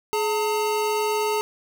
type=tone pair together; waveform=square; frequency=423.2 / 904.5 Hz; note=G#4 / A5; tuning=+33 / +48 cents; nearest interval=octave + minor second; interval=1315 cents; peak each=-24 / -26 dBFS; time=0.13-1.41 s; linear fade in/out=0 ms; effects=none